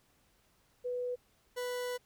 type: tone pair in turn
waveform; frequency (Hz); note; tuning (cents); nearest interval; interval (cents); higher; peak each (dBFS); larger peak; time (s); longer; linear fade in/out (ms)
sine / 40% pulse; 493.9 / 493.9; B4 / B4; 0 / 0; unison; 0; neither; -33 / -34; first; 0.84-1.16 / 1.56-1.98; second; 20
effects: pink hiss -70 dBFS RMS until 2.05 s